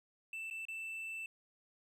triangle tone with dropouts, 2657 Hz, E7, 13 cents sharp, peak -39 dBFS, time 0.33-1.26 s, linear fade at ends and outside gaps 2 ms, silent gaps 0.501-0.509 / 0.653-0.684 s, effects none

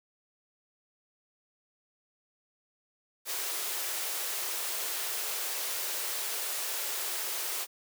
white high-pass noise, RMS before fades -34 dBFS, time 3.25-7.67 s, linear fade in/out 50 ms, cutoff 340 Hz, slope 96 dB/octave, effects none

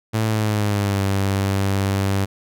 sawtooth tone with pitch glide, 110 to 98 Hz, A2 to G2, 0 to 0 cents, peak -14 dBFS, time 0.13-2.26 s, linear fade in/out 20 ms, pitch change -200 cents, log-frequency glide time 0.27-1.02 s, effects none

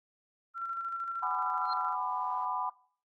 sine tone with tremolo, 1359 Hz, F6, 48 cents flat, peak -32 dBFS, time 0.54-1.96 s, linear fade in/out 50 ms, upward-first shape square, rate 13 Hz, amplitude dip 35%
sine chord, G# half-diminished seventh, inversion third, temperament just, 747.5 / 830.6 / 996.7 / 1196.1 Hz, F#5 / G#5 / B5 / D6, +17 / 0 / +16 / +31 cents, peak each -38 / -39 / -33 / -38 dBFS, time 1.22-2.7 s, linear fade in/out 10 ms
sine tone with exponential growth, 4164 Hz, C8, 9 cents flat, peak -34 dBFS, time 1.63-1.73 s, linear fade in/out 1 ms, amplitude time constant 20 ms
effects noise-tail reverb RT60 0.5 s tail -23 dB re dry + Opus 24 kbps

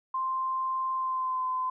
sine tone with pitch glide, 1046.5 to 1025.6 Hz, C6 to C6, 0 to -35 cents, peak -27 dBFS, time 0.14-1.7 s, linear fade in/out 5 ms, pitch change -35 cents, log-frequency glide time 0.94-1.47 s, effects none

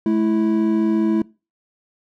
triangle tone pair together, 214.8 / 329.2 Hz, A3 / E4, -41 / -2 cents, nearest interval perfect fifth, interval 739 cents, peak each -16 dBFS, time 0.06-1.22 s, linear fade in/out 2 ms, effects noise-tail reverb RT60 0.3 s tail -22 dB re dry

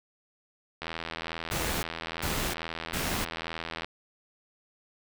click train, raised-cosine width 0.3 ms, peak -18 dBFS, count 250, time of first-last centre 0.82-3.846 s, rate 82.3 Hz
pink noise bursts, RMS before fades -31 dBFS, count 3, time 1.51-3.25 s, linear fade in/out 10 ms, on 320 ms, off 390 ms
effects none

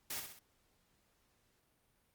white noise with echo, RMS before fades -41 dBFS, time 0.1-0.2 s, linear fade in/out 5 ms, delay 64 ms, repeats 3, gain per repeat -6 dB, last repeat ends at 0.392 s, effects pink hiss -75 dBFS RMS until 2.14 s + Opus 48 kbps

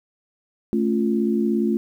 sine chord, A augmented, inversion none, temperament equal, 220 / 277.2 / 349.2 Hz, A3 / C#4 / E#4, 0 / 0 / 0 cents, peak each -20 / -26 / -23 dBFS, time 0.73-1.77 s, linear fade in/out 0 ms, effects 9-bit

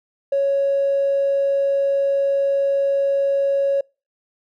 triangle tone with tanh clipping, 554.4 Hz, C#5, in tune, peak -15 dBFS, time 0.32-3.81 s, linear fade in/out 5 ms, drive 1 dB, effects noise-tail reverb RT60 0.3 s tail -26 dB re dry

